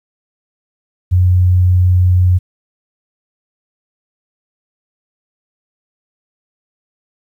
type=tone; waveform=sine; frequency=90.6 Hz; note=F#2; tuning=36 cents flat; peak=-7 dBFS; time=1.11-2.39 s; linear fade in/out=20 ms; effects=8-bit